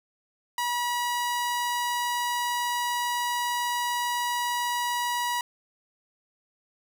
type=tone; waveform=sawtooth; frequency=967 Hz; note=B5; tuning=37 cents flat; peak=-22 dBFS; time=0.58-5.41 s; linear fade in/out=2 ms; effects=none